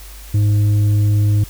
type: tone with tanh clipping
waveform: sine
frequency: 103.83 Hz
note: G#2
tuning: in tune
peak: -12 dBFS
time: 0.34-1.44 s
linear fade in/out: 5 ms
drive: 5 dB
effects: added 50 Hz sine -34 dBFS peak until 1.49 s + white hiss -40 dBFS RMS until 1.49 s